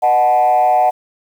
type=tone with frequency modulation; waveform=sine; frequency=740 Hz; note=F#5; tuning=in tune; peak=-8 dBFS; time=0.02-0.91 s; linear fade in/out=20 ms; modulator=127 Hz; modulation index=0.81; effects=tanh soft clip ceiling -6 dBFS + 7-bit